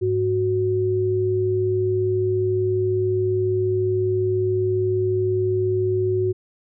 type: tone pair together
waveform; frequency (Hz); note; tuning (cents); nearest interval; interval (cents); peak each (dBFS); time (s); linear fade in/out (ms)
sine; 103.83 / 369.3; G#2 / F#4; 0 / -3; octave + minor seventh; 2197; -24 / -19; 0.01-6.33; 20
effects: none